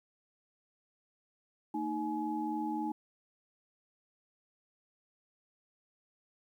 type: tone cluster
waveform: sine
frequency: 227.2 / 310.7 / 845 Hz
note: A#3 / D#4 / G#5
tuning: -44 / -2 / +30 cents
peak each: -39 / -35 / -37 dBFS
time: 1.74-2.92 s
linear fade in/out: 5 ms
effects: 11-bit